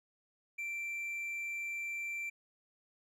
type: tone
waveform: triangle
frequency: 2349 Hz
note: D7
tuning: in tune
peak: -35 dBFS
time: 0.58-2.3 s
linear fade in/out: 10 ms
effects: none